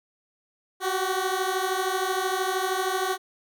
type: beating tone pair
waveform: 15% pulse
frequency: 370 / 383 Hz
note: F#4 / G4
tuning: 0 / -40 cents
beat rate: 13 Hz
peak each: -21 dBFS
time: 0.8-3.18 s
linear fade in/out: 50 ms
effects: none